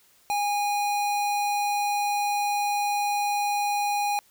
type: tone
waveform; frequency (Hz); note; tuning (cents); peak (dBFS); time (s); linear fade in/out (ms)
square; 820; G#5; -22; -24; 0.3-4.19; 0
effects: white hiss -60 dBFS RMS until 4.3 s